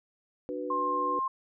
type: chord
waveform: sine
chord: B minor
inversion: first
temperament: just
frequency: 296.3 / 370.4 / 493.9 Hz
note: D4 / F#4 / B4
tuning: +15 / +2 / 0 cents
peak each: -37 / -38 / -35 dBFS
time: 0.49-1.19 s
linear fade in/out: 0 ms
type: tone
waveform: sine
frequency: 1060 Hz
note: C6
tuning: 22 cents sharp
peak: -27 dBFS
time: 0.7-1.28 s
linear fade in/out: 5 ms
effects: none